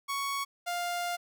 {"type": "tone pair in turn", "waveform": "sawtooth", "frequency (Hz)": [1113, 701.1], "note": ["C#6", "F5"], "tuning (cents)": [7, 7], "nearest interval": "minor sixth", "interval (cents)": 800, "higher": "first", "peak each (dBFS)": -27, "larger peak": "neither", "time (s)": [[0.08, 0.45], [0.66, 1.17]], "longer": "second", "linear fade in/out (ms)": 20, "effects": []}